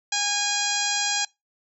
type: harmonic tone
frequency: 819 Hz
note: G#5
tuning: 24 cents flat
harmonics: 1 / 2 / 3 / 4 / 5 / 6 / 7 / 8 / 9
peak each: -31 / -31 / -31 / -31 / -31 / -31 / -31 / -31 / -31 dBFS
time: 0.12-1.25 s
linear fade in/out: 5 ms
effects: noise-tail reverb RT60 0.2 s tail -24 dB re dry